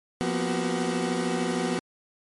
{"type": "tone cluster", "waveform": "30% pulse", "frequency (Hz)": [175.1, 239, 252.2, 376.5], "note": ["F3", "A#3", "B3", "F#4"], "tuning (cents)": [5, 43, 36, 30], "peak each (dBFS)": -28, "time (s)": [0.21, 1.79], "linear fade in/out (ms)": 0, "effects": ["MP3 48 kbps"]}